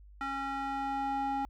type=tone with band-pass filter sweep; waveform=square; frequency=273.6 Hz; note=C#4; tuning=23 cents flat; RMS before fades=-34 dBFS; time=0.21-1.45 s; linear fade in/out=0 ms; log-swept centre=1300 to 740 Hz; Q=2.4; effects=added 50 Hz sine -51 dBFS peak until 1.49 s